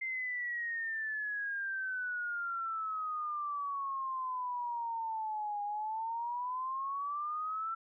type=exponential two-way sweep; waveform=sine; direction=down then up; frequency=2092 to 817 to 1346 Hz; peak=-34 dBFS; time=0.01-7.75 s; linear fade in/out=10 ms; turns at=5.63 s; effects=none